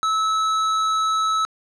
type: tone with tanh clipping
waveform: sine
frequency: 1301 Hz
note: E6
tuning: 23 cents flat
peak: -20 dBFS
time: 0.03-1.45 s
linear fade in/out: 0 ms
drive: 15 dB
effects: low-pass 7000 Hz 12 dB/octave